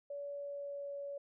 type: tone with pitch glide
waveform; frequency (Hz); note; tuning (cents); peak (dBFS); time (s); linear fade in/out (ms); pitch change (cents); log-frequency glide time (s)
sine; 570 to 565.1; C#5 to C#5; +48 to +33; -40; 0.1-1.18; 5; -15; 0.32-0.95
effects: none